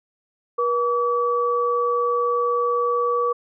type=tone pair together; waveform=sine; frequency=481.8 / 1145.9 Hz; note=B4 / D6; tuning=-43 / -43 cents; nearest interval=octave + minor third; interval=1500 cents; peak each=-21 dBFS; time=0.58-3.33 s; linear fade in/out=10 ms; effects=none